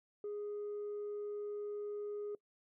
sine tone, 414 Hz, G#4, 5 cents flat, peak -37 dBFS, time 0.24-2.35 s, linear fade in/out 2 ms, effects noise-tail reverb RT60 0.1 s tail -23 dB re dry + tanh soft clip ceiling -37 dBFS

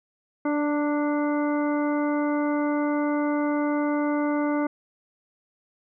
harmonic tone with a mistuned harmonic, 293.7 Hz, D4, in tune, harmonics 1 / 2 / 3 / 4 / 5 / 7, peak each -23 / -29 / -33 / -35 / -37 / -40 dBFS, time 0.45-4.67 s, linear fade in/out 5 ms, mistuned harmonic 3, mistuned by +21 cents, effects none

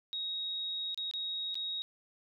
sine tone with dropouts, 3777 Hz, A#7, 22 cents sharp, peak -34 dBFS, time 0.13-1.82 s, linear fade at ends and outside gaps 0 ms, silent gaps 0.945-0.976 / 1.112-1.137 / 1.544-1.554 s, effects none

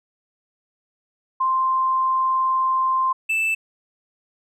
sine / triangle tone pair in turn, 1046.5 / 2642 Hz, C6 / E7, 0 / +3 cents, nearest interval octave + major third, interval 1603 cents, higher second, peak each -17 dBFS, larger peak neither, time 1.4-3.13 / 3.29-3.55 s, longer first, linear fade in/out 10 ms, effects none

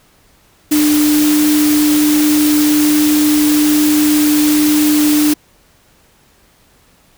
sine tone in noise, 299.8 Hz, D4, 36 cents sharp, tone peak -9 dBFS, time 0.71-5.34 s, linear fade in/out 10 ms, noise white, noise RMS -19 dBFS, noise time 0.71-5.34 s, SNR +7 dB, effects pink hiss -51 dBFS RMS until 7.17 s

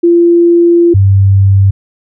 sine tone pair in turn, 342.9 / 97.74 Hz, F4 / G2, -32 / -5 cents, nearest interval octave + minor seventh, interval 2173 cents, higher first, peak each -3 dBFS, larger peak neither, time 0.03-0.94 / 0.94-1.71 s, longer first, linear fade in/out 10 ms, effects none

